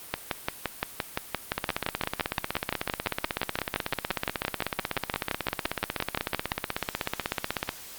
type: two click trains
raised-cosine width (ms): 0.3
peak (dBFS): -10 / -9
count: 100 / 38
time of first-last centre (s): 1.58-7.691 / 0.14-6.519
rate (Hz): 16.2 / 5.8
effects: white hiss -44 dBFS RMS until 7.98 s + Opus 32 kbps